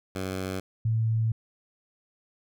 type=tone pair in turn; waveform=10% pulse / sine; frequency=94.2 / 112.06 Hz; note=F#2 / A2; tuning=+32 / +32 cents; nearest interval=minor third; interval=300 cents; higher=second; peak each=-22 dBFS; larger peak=neither; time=0.15-0.6 / 0.85-1.32 s; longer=second; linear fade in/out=5 ms; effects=none

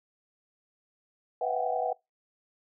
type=tone cluster; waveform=sine; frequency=496.3 / 649 / 720 / 751 / 802 Hz; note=B4 / E5 / F#5 / F#5 / G5; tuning=+8 / -27 / -47 / +26 / +39 cents; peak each=-33 / -33 / -35 / -31 / -37 dBFS; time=1.41-1.93 s; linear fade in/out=5 ms; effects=noise-tail reverb RT60 0.2 s tail -25 dB re dry

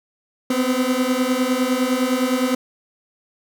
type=beating tone pair; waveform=30% pulse; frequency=250 / 259.8 Hz; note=B3 / C4; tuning=+21 / -12 cents; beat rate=9.8 Hz; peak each=-18 dBFS; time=0.5-2.55 s; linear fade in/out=5 ms; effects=none

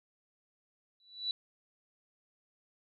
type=tone with exponential growth; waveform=sine; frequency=3951 Hz; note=B7; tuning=in tune; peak=-28 dBFS; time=1-1.31 s; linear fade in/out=1 ms; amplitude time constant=66 ms; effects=none

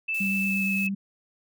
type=tone with pitch glide; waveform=sine; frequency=2637 to 2596 Hz; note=E7 to E7; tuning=0 to -27 cents; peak=-25 dBFS; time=0.08-0.89 s; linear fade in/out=10 ms; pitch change=-27 cents; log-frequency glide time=0.39-0.73 s
type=noise; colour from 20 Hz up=blue; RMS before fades=-42 dBFS; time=0.14-0.87 s; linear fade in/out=5 ms
type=tone with vibrato; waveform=sine; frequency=196 Hz; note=G3; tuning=in tune; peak=-26 dBFS; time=0.2-0.95 s; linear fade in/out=10 ms; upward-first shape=square; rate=8.6 Hz; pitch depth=11 cents each way
effects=none

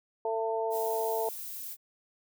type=harmonic tone; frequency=223.8 Hz; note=A3; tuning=30 cents sharp; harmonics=2 / 3 / 4; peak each=-31 / -33 / -34 dBFS; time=0.25-1.29 s; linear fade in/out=2 ms
type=noise; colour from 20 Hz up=violet; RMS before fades=-40 dBFS; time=0.7-1.77 s; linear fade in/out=50 ms
effects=none

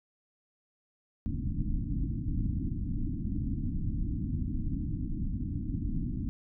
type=low-pass noise; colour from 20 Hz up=pink; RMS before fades=-32 dBFS; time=1.26-6.29 s; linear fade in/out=0 ms; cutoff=310 Hz; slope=96 dB/octave; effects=none

